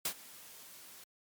white noise with ADSR envelope, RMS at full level -32 dBFS, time 0.05-1.04 s, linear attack 4 ms, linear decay 78 ms, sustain -21 dB, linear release 4 ms, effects high-pass 100 Hz 12 dB/octave + MP3 96 kbps

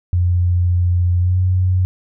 sine tone with pitch glide, 88.6 to 91.99 Hz, F2 to F#2, +25 to -10 cents, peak -12 dBFS, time 0.13-1.85 s, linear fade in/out 0 ms, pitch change +65 cents, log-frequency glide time 1.19-1.38 s, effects none

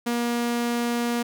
sawtooth tone, 237.9 Hz, A#3, 35 cents sharp, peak -19 dBFS, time 0.06-1.23 s, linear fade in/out 10 ms, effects none

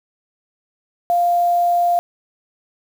sine tone with quantisation, 698.5 Hz, F5, in tune, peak -13 dBFS, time 1.1-1.99 s, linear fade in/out 0 ms, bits 6, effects none

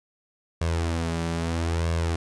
sawtooth tone with flanger, 83.2 Hz, E2, 17 cents sharp, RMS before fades -26 dBFS, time 0.61-2.16 s, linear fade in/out 5 ms, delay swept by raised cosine 1.8 to 5.2 ms, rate 0.77 Hz, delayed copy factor +0.55, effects resampled to 22050 Hz + 9-bit

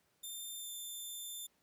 10% pulse tone with pitch glide, 3587 to 3554 Hz, A7 to A7, +33 to +17 cents, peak -36 dBFS, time 0.23-1.47 s, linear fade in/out 10 ms, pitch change -16 cents, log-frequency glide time 0.57-0.7 s, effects pink hiss -75 dBFS RMS until 1.62 s + high-pass 100 Hz 12 dB/octave

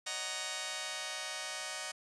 5% pulse chord, D# minor seventh, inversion third, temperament just, 560 / 622.3 / 746.7 / 933.4 Hz, C#5 / D#5 / F#5 / A#5, +18 / 0 / +16 / +2 cents, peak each -35 / -31 / -31 / -33 dBFS, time 0.06-1.92 s, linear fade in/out 10 ms, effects resampled to 22050 Hz + 10-bit

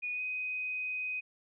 sine tone with pitch glide, 2463 to 2506 Hz, D#7 to D#7, -18 to +12 cents, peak -33 dBFS, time 0.02-1.21 s, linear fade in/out 20 ms, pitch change +30 cents, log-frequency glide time 0.12-0.21 s, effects none

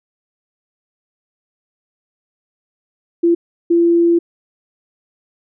sine tone bursts at uneven times, 340.3 Hz, F4, 45 cents flat, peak -9 dBFS, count 2, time 3.23-3.35 / 3.7-4.19 s, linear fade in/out 10 ms, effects none

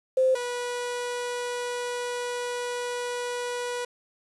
sine / sawtooth tone pair in turn, 520 / 488.1 Hz, C5 / B4, -11 / -20 cents, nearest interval minor second, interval 109 cents, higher first, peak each -18 / -25 dBFS, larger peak first, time 0.17-0.35 / 0.35-3.85 s, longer second, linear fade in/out 5 ms, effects resampled to 24000 Hz + 8-bit

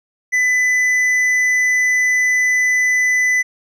triangle tone with hard clipping, 2000 Hz, B6, 21 cents sharp, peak -14 dBFS, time 0.32-3.43 s, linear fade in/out 20 ms, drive 9 dB, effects none

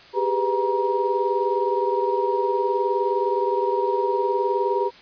sine tone cluster, 390.2 / 409.6 / 497.9 / 948 Hz, G4 / G#4 / B4 / A#5, -8 / -24 / +14 / +29 cents, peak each -24 / -26 / -26 / -24 dBFS, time 0.13-4.91 s, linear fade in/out 50 ms, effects white hiss -47 dBFS RMS until 5.01 s + resampled to 11025 Hz

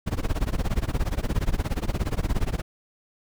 brown noise with tremolo, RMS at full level -21 dBFS, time 0.06-2.62 s, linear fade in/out 20 ms, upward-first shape sine, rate 17 Hz, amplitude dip 95%, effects none

